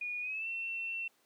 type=tone with pitch glide; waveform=sine; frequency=2449 to 2702 Hz; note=D#7 to E7; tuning=-28 to +42 cents; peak=-35 dBFS; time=0.01-1.08 s; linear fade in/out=5 ms; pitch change=+170 cents; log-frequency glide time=0.21-0.48 s; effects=pink hiss -70 dBFS RMS until 1.25 s + high-pass 300 Hz 12 dB/octave